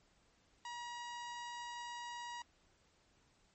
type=tone; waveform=sawtooth; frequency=957 Hz; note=A#5; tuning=45 cents sharp; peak=-40 dBFS; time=0.65-2.42 s; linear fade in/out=2 ms; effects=pink hiss -72 dBFS RMS until 3.54 s + MP3 32 kbps